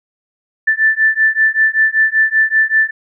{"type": "beating tone pair", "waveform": "sine", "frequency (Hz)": [1761, 1766.2], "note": ["A6", "A6"], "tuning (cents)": [1, 6], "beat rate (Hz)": 5.2, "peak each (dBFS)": -13, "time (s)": [0.67, 2.91], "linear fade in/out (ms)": 10, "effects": []}